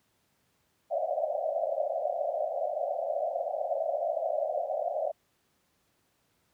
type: band-pass noise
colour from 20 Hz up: pink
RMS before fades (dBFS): -31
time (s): 0.9-5.12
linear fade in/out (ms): 20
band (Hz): 560 to 720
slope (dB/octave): 96
effects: pink hiss -72 dBFS RMS until 6.53 s + high-pass 80 Hz 12 dB/octave